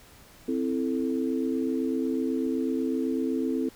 sine chord, A minor, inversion first, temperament equal, 261.6 / 329.6 / 440 Hz, C4 / E4 / A4, 0 / 0 / 0 cents, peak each -27 / -30 / -32 dBFS, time 0.48-3.69 s, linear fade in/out 5 ms, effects pink hiss -53 dBFS RMS until 3.75 s

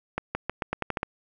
accelerating click train, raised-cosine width 0.5 ms, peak -12 dBFS, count 9, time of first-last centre 0.18-1.031 s, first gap 170 ms, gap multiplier 0.86, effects none

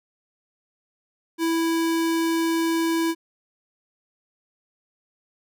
square tone, 329.6 Hz, E4, in tune, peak -21 dBFS, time 1.38-3.15 s, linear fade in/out 50 ms, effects none

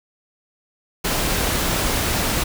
pink noise, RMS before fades -21 dBFS, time 1.04-2.44 s, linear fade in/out 10 ms, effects none

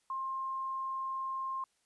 sine tone, 1061 Hz, C6, 24 cents sharp, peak -34 dBFS, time 0.1-1.64 s, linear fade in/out 2 ms, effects white hiss -75 dBFS RMS until 1.85 s + resampled to 24000 Hz

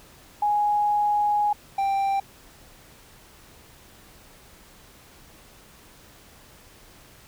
sine / triangle tone pair in turn, 830.6 / 786.7 Hz, G#5 / G5, 0 / +6 cents, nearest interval minor second, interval 94 cents, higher first, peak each -19 dBFS, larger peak neither, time 0.42-1.53 / 1.78-2.2 s, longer first, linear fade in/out 5 ms, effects pink hiss -51 dBFS RMS until 7.27 s

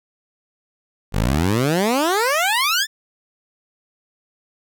15% pulse exponential sweep, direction up, 45.23 to 1812 Hz, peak -10 dBFS, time 1.12-2.87 s, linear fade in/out 50 ms, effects none

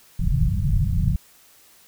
pink low-pass noise, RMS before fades -20 dBFS, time 0.19-1.16 s, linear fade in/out 5 ms, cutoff 190 Hz, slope 96 dB/octave, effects white hiss -53 dBFS RMS until 1.87 s

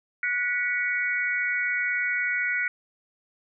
sine tone cluster, 1466 / 1949 / 2236 Hz, F#6 / B6 / C#7, -16 / -23 / +14 cents, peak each -28 dBFS, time 0.23-2.68 s, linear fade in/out 2 ms, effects none

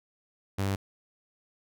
sawtooth tone, 98 Hz, G2, in tune, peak -23 dBFS, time 0.58-0.76 s, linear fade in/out 10 ms, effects none

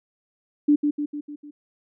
sine tone with echo, 293.7 Hz, D4, in tune, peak -13 dBFS, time 0.68-0.76 s, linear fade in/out 10 ms, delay 150 ms, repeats 5, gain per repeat -5 dB, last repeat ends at 1.51 s, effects none

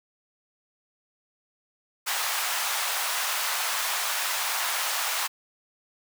pink high-pass noise, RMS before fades -28 dBFS, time 2.06-5.28 s, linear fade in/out 20 ms, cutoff 790 Hz, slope 24 dB/octave, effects none

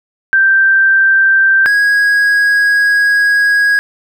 sine / triangle tone pair in turn, 1568 / 1651.7 Hz, G6 / G#6, 0 / -10 cents, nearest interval minor second, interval 90 cents, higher second, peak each -6 dBFS, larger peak neither, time 0.33-1.66 / 1.66-3.79 s, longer second, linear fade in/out 0 ms, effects none

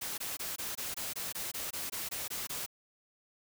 white noise bursts, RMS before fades -38 dBFS, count 14, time 0.01-2.663 s, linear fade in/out 10 ms, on 170 ms, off 21 ms, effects none

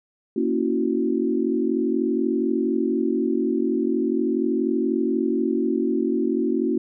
sine chord, F# dominant seventh, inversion first, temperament equal, 233.1 / 277.2 / 329.6 / 370 Hz, A#3 / C#4 / E4 / F#4, 0 / 0 / 0 / 0 cents, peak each -25 dBFS, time 0.36-6.78 s, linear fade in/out 5 ms, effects none

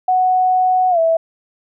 sine tone with pitch glide, 740 to 655.5 Hz, F#5 to E5, 0 to -10 cents, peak -11 dBFS, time 0.08-1.17 s, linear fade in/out 5 ms, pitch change -210 cents, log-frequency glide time 0.9-0.99 s, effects none

